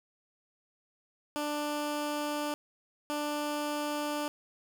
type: tone pair in turn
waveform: 15% pulse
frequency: 295.5 / 295.5 Hz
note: D4 / D4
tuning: +11 / +11 cents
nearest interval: unison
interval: 0 cents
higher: neither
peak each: -25 dBFS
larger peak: neither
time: 1.36-2.54 / 3.1-4.28 s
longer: neither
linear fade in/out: 0 ms
effects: none